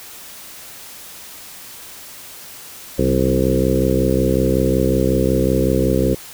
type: harmonic tone with a mistuned harmonic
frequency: 65.41 Hz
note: C2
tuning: in tune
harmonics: 1 / 2 / 3 / 4 / 5 / 6 / 7 / 8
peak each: -22 / -22 / -22 / -22 / -22 / -22 / -22 / -22 dBFS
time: 2.98-6.15 s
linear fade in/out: 10 ms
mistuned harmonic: 3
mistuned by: -39 cents
effects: white hiss -37 dBFS RMS until 6.33 s